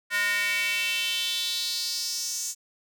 square tone with high-pass filter sweep, 205.1 Hz, G#3, 21 cents flat, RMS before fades -28 dBFS, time 0.1-2.55 s, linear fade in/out 50 ms, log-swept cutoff 1700 to 6800 Hz, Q 4, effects none

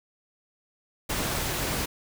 pink noise, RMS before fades -29 dBFS, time 1.09-1.86 s, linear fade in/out 10 ms, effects none

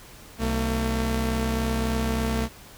sawtooth tone pair together, 63.4 / 225.5 Hz, B1 / A3, +46 / +43 cents, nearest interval octave + minor seventh, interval 2197 cents, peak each -22 dBFS, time 0.38-2.49 s, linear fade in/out 50 ms, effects pink hiss -47 dBFS RMS until 2.77 s

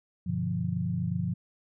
sine chord, G dominant seventh, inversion none, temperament equal, 98 / 123.47 / 146.83 / 174.61 Hz, G2 / B2 / D3 / F3, 0 / 0 / 0 / 0 cents, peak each -34 / -34 / -35 / -30 dBFS, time 0.26-1.34 s, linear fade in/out 10 ms, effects none

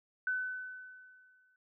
sine tone with exponential decay, 1508 Hz, F#6, 32 cents sharp, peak -29 dBFS, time 0.27-1.56 s, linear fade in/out 2 ms, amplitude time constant 280 ms, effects none

